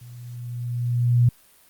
sine tone with level ramp, 121 Hz, B2, 35 cents flat, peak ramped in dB -40 to -12 dBFS, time 0.01-1.29 s, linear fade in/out 5 ms, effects white hiss -55 dBFS RMS until 1.69 s + Opus 48 kbps

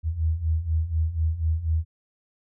sine beating tone pair, 77.78 / 81.88 Hz, D#2 / E2, 0 / -11 cents, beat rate 4.1 Hz, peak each -27 / -23 dBFS, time 0.03-1.85 s, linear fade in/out 50 ms, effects none

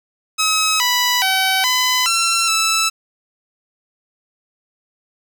10% pulse tone with pitch steps, 1280 / 986 / 762 / 1008 / 1352 / 1317 Hz, D#6 / B5 / G5 / B5 / E6 / E6, +49 / -3 / -49 / +35 / +43 / -2 cents, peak -6 dBFS, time 0.38-2.9 s, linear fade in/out 20 ms, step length 420 ms, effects none

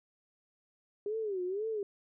sine tone with vibrato, 400.4 Hz, G4, 37 cents sharp, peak -32 dBFS, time 1.06-1.83 s, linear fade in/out 2 ms, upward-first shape sine, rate 2 Hz, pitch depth 190 cents each way, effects none

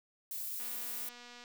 violet noise, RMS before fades -40 dBFS, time 0.31-1.09 s, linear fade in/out 2 ms
click train, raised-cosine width 0.2 ms, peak -35 dBFS, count 204, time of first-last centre 0.6-1.439 s, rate 242 Hz
effects none

